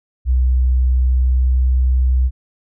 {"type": "tone with pitch glide", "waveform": "sine", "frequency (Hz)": [63.2, 63.64], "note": ["B1", "C2"], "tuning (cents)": [41, -47], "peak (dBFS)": -11, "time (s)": [0.25, 2.31], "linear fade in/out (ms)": 50, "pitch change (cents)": 12, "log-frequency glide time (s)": [0.89, 1.67], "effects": []}